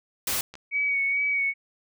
white noise, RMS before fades -27 dBFS, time 0.27-0.41 s, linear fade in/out 2 ms
clicks, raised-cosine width 0.2 ms, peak -24 dBFS, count 2, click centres 0.54 / 0.554 s
sine tone with vibrato, 2248 Hz, C#7, 24 cents sharp, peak -22 dBFS, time 0.71-1.54 s, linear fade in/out 50 ms, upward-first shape sine, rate 2.3 Hz, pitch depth 28 cents each way
effects none

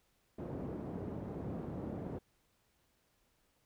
pink band-pass noise, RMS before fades -42 dBFS, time 0.38-2.19 s, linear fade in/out 10 ms, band 110 to 470 Hz, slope 12 dB/octave, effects pink hiss -75 dBFS RMS until 3.65 s

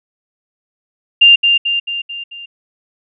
sine tone with echo, 2794 Hz, F7, in tune, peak -3 dBFS, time 1.21-1.36 s, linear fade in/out 10 ms, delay 220 ms, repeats 5, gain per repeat -5 dB, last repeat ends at 2.46 s, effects none

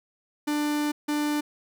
45% pulse tone pair in turn, 296.5 / 296.5 Hz, D4 / D4, +17 / +17 cents, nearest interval unison, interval 0 cents, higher neither, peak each -24 dBFS, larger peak neither, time 0.47-0.92 / 1.08-1.41 s, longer first, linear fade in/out 10 ms, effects none

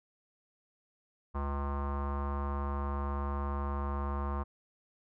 square tone with low-pass filter, 70.5 Hz, C#2, 30 cents sharp, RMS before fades -34 dBFS, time 1.34-4.44 s, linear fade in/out 20 ms, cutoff 1100 Hz, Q 5.2, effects none

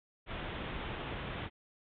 pink low-pass noise, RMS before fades -40 dBFS, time 0.26-1.5 s, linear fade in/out 50 ms, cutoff 3600 Hz, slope 96 dB/octave, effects MP3 48 kbps

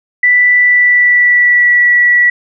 sine tone with pitch glide, 1975.5 to 1944.9 Hz, B6 to B6, 0 to -27 cents, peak -5 dBFS, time 0.23-2.3 s, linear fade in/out 5 ms, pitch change -27 cents, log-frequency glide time 0.55-1.9 s, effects none

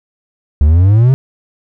triangle exponential sweep, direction up, 70 to 136.9 Hz, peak -3 dBFS, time 0.61-1.14 s, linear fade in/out 0 ms, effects none

